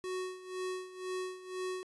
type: tone with tremolo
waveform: square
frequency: 370 Hz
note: F#4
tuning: in tune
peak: -35 dBFS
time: 0.04-1.83 s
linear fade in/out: 0 ms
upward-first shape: sine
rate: 2 Hz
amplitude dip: 80%
effects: resampled to 24000 Hz + 12-bit